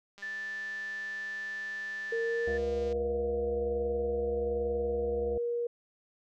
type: click train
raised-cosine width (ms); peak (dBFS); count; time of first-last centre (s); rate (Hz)
0.2; -35; 553; 0.18-2.926; 201
type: tone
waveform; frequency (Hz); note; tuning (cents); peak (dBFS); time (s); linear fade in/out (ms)
sine; 1760; A6; 0; -35; 0.22-2.58; 10
type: tone with pitch glide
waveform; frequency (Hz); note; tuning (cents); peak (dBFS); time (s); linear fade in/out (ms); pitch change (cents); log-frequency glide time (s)
sine; 460.2 to 475.1; A#4 to A#4; -22 to +33; -29; 2.12-5.67; 5; +55; 2.22-2.66
type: harmonic tone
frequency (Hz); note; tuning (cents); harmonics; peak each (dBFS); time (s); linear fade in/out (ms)
70.9; C#2; +40; 1 / 3 / 5 / 7 / 9 / 10; -38 / -44 / -44 / -46 / -46 / -46; 2.47-5.38; 5
effects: none